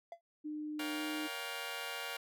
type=tone with exponential decay; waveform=triangle; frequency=680 Hz; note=F5; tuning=46 cents flat; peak=-38 dBFS; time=0.12-0.21 s; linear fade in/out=2 ms; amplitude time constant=18 ms
type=tone with pitch glide; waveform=sine; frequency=302.7 to 306.2 Hz; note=D#4 to D#4; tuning=-48 to -28 cents; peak=-38 dBFS; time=0.44-1.28 s; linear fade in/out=20 ms; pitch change=+20 cents; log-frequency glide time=0.93-1.02 s
type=chord; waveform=10% pulse; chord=G half-diminished seventh; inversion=first; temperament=just; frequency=470.4 / 564.5 / 705.6 / 784 Hz; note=Bb4 / Db5 / F5 / G5; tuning=+16 / +31 / +18 / 0 cents; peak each=-38 dBFS; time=0.79-2.17 s; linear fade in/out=5 ms
effects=none

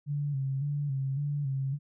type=tone with vibrato; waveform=sine; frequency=139.9 Hz; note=C#3; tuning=16 cents sharp; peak=-28 dBFS; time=0.06-1.79 s; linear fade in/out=50 ms; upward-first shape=square; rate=1.8 Hz; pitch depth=61 cents each way; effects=none

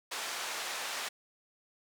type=band-pass noise; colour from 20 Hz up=pink; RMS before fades=-38 dBFS; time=0.11-1.09 s; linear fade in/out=10 ms; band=820 to 8700 Hz; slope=12 dB/octave; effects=none

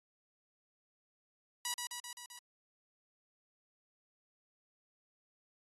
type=tone with echo; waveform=5% pulse; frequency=971 Hz; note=B5; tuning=30 cents flat; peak=-23 dBFS; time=1.65-1.74 s; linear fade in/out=2 ms; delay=130 ms; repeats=5; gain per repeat=-3 dB; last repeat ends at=2.39 s; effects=AAC 32 kbps

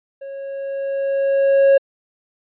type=tone with level ramp; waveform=triangle; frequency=549 Hz; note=C#5; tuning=17 cents flat; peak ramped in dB=-28 to -6 dBFS; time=0.21-1.78 s; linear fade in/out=10 ms; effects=resampled to 8000 Hz

